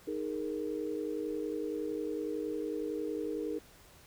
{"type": "chord", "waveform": "sine", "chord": "D# suspended fourth", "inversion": "none", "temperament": "equal", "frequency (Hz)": [311.1, 415.3, 466.2], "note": ["D#4", "G#4", "A#4"], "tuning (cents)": [0, 0, 0], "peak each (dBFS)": [-37, -38, -38], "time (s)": [0.07, 3.59], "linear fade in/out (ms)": 10, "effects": ["pink hiss -58 dBFS RMS until 4.06 s"]}